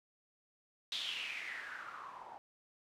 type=noise with low-pass filter sweep; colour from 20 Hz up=blue; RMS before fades=-44 dBFS; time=0.92-2.38 s; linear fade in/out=0 ms; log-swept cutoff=3700 to 790 Hz; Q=6.1; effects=none